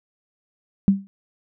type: tone with exponential decay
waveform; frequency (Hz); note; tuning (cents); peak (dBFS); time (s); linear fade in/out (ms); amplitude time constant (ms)
sine; 196; G3; 0; -8; 0.88-1.07; 0; 41
effects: none